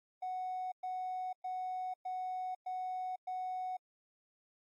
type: tone bursts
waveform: triangle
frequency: 740 Hz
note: F#5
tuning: in tune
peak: -33 dBFS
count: 6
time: 0.22-3.77 s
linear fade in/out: 10 ms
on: 500 ms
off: 110 ms
effects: tanh soft clip ceiling -33 dBFS + AAC 64 kbps